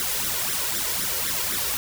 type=noise with flanger; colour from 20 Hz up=white; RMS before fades=-26 dBFS; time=0-1.77 s; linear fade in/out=0 ms; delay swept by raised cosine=0.53 to 2.13 ms; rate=3.9 Hz; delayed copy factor=+0.7; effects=none